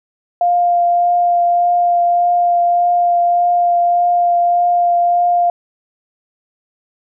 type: tone with vibrato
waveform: sine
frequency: 700 Hz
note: F5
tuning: 4 cents sharp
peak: -10 dBFS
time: 0.41-5.5 s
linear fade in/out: 2 ms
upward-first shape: triangle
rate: 1.7 Hz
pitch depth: 12 cents each way
effects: none